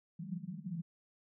pink band-pass noise, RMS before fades -42 dBFS, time 0.19-0.82 s, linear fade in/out 10 ms, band 160 to 200 Hz, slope 96 dB/octave, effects none

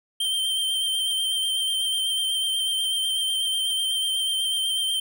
square tone with vibrato, 3136 Hz, G7, in tune, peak -23 dBFS, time 0.2-5 s, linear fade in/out 5 ms, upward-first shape triangle, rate 8.1 Hz, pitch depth 26 cents each way, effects none

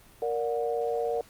sine chord, Bb augmented, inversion none, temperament just, 466.2 / 582.7 / 728.4 Hz, Bb4 / D5 / F#5, 0 / -14 / -27 cents, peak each -28 / -33 / -33 dBFS, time 0.22-1.21 s, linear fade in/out 2 ms, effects pink hiss -55 dBFS RMS until 1.29 s + Opus 32 kbps

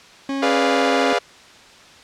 40% pulse tone with pitch glide, 273.7 to 272 Hz, C#4 to C#4, -22 to -33 cents, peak -21 dBFS, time 0.29-1.13 s, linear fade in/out 2 ms, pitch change -11 cents, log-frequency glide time 0.45-0.88 s
sawtooth chord, G# diminished seventh, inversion none, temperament equal, 415.3 / 493.9 / 587.3 / 698.5 Hz, G#4 / B4 / D5 / F5, 0 / 0 / 0 / 0 cents, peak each -19 / -18 / -20 / -17 dBFS, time 0.42-1.19 s, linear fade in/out 10 ms
effects white hiss -45 dBFS RMS until 2.03 s + low-pass 5000 Hz 12 dB/octave

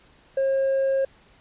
sine tone with tanh clipping, 539 Hz, C#5, 49 cents flat, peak -20 dBFS, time 0.37-1.05 s, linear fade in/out 5 ms, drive 2 dB, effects pink hiss -56 dBFS RMS until 1.4 s + resampled to 8000 Hz

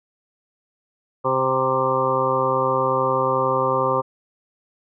harmonic tone with a mistuned harmonic, 131 Hz, C3, 2 cents sharp, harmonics 1 / 2 / 3 / 4 / 6 / 7 / 8 / 9, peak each -30 / -32 / -26 / -22 / -31 / -26 / -25 / -24 dBFS, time 1.24-4.02 s, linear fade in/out 20 ms, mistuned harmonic 7, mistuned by +16 cents, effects none

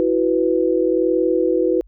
sine chord, E suspended second, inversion none, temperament just, 329.6 / 370.8 / 494.4 Hz, E4 / F#4 / B4, 0 / +4 / +2 cents, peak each -19 dBFS, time 0-1.81 s, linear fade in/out 0 ms, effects added 46 Hz sine -45 dBFS peak until 1.87 s

